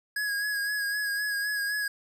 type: tone with vibrato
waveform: square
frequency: 1661.2 Hz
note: G#6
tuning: in tune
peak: -28 dBFS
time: 0.16-1.88 s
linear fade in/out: 5 ms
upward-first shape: sine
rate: 3.9 Hz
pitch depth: 34 cents each way
effects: none